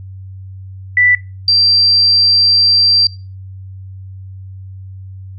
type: tone pair in turn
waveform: sine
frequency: 1975.5 / 4709 Hz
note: B6 / D8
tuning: 0 / +4 cents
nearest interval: octave + minor third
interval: 1504 cents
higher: second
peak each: -7 dBFS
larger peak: neither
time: 0.97-1.15 / 1.48-3.07 s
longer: second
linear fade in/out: 2 ms
effects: noise-tail reverb RT60 0.3 s tail -21 dB re dry + added 95 Hz sine -28 dBFS peak until 5.38 s